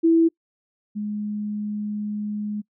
sine tone pair in turn, 329.6 / 209.1 Hz, E4 / G#3, 0 / +12 cents, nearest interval minor sixth, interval 788 cents, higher first, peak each -13 / -25 dBFS, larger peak first, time 0.03-0.29 / 0.95-2.62 s, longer second, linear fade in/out 20 ms, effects noise-tail reverb RT60 0.1 s tail -25 dB re dry

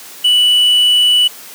triangle tone, 2960 Hz, F#7, in tune, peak -6 dBFS, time 0.24-1.28 s, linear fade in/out 10 ms, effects white hiss -34 dBFS RMS until 1.54 s + high-pass 200 Hz 12 dB/octave

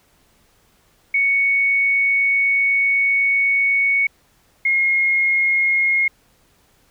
sine tone pair in turn, 2223 / 2150 Hz, C#7 / C7, +4 / +47 cents, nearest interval minor second, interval 57 cents, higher first, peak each -14 dBFS, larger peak neither, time 1.14-4.07 / 4.65-6.08 s, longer first, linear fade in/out 5 ms, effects pink hiss -58 dBFS RMS until 6.9 s

